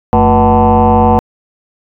sine tone with frequency modulation, 486 Hz, B4, 28 cents flat, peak -4 dBFS, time 0.13-1.19 s, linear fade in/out 0 ms, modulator 132 Hz, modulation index 3.5, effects tanh soft clip ceiling 0 dBFS

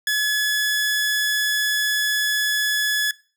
sawtooth tone, 1704 Hz, G#6, 44 cents sharp, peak -15 dBFS, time 0.07-3.11 s, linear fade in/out 2 ms, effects noise-tail reverb RT60 0.4 s tail -22 dB re dry

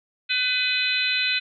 harmonic tone, 503 Hz, B4, 32 cents sharp, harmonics 3 / 4 / 5 / 6 / 7 / 8, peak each -29 / -32 / -24 / -32 / -30 / -26 dBFS, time 0.29-1.4 s, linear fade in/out 20 ms, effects none

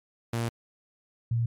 sawtooth / sine tone pair in turn, 116.54 / 116.54 Hz, A#2 / A#2, 0 / 0 cents, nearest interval unison, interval 0 cents, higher neither, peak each -23 dBFS, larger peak neither, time 0.33-0.49 / 1.31-1.46 s, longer first, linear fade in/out 5 ms, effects MP3 64 kbps

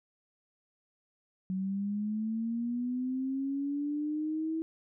sine linear sweep, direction up, 185.8 to 324.8 Hz, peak -30 dBFS, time 1.5-4.62 s, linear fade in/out 0 ms, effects none

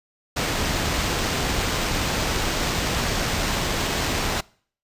pink noise with sample-and-hold, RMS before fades -24 dBFS, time 0.36-4.41 s, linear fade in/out 10 ms, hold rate 11025 Hz, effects noise-tail reverb RT60 0.5 s tail -24 dB re dry + resampled to 32000 Hz

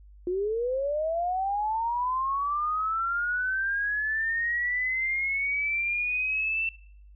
sine linear sweep, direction up, 349.2 to 2683 Hz, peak -25 dBFS, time 0.27-6.69 s, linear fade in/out 2 ms, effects noise-tail reverb RT60 0.7 s tail -24 dB re dry + added 50 Hz sine -48 dBFS peak until 7.15 s

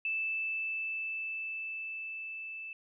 sine tone with level ramp, 2636 Hz, E7, 1 cent flat, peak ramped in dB -30 to -40 dBFS, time 0.05-2.73 s, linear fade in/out 2 ms, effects none

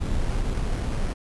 brown noise with sample-and-hold, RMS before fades -25 dBFS, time 0-1.14 s, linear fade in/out 20 ms, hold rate 3675 Hz, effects resampled to 24000 Hz

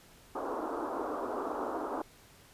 pink band-pass noise, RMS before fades -36 dBFS, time 0.35-2.02 s, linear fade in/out 5 ms, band 270 to 1300 Hz, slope 48 dB/octave, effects pink hiss -58 dBFS RMS until 2.53 s + resampled to 32000 Hz

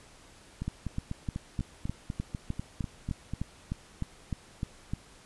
two click trains, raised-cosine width 5 ms, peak -19 / -21 dBFS, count 15 / 12, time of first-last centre 0.68-4.935 / 0.62-3.336 s, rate 3.29 / 4.05 Hz, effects pink hiss -55 dBFS RMS until 5.25 s + resampled to 24000 Hz

